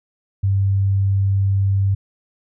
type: tone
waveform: sine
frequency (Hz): 98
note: G2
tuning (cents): 0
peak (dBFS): -14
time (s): 0.43-1.95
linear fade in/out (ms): 10
effects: none